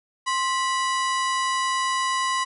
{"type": "harmonic tone with a mistuned harmonic", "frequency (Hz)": 981, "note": "B5", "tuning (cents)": -12, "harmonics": [1, 2, 3, 4, 5, 6, 7, 8, 9, 10], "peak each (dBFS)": [-23, -29, -33, -35, -37, -39, -40, -41, -42, -43], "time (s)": [0.26, 2.45], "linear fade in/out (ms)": 20, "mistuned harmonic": 1, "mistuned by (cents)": 120, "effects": []}